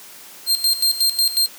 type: tone with tremolo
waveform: sawtooth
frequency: 4186 Hz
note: C8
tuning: in tune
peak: -11 dBFS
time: 0.46-1.49 s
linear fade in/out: 50 ms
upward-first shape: square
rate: 5.5 Hz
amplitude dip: 75%
effects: white hiss -41 dBFS RMS until 1.58 s + high-pass 150 Hz 12 dB/octave